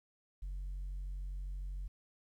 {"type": "tone", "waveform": "sine", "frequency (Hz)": 46.36, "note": "F#1", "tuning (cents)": 4, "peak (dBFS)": -36, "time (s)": [0.42, 1.88], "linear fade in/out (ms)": 10, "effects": ["tanh soft clip ceiling -37 dBFS", "12-bit"]}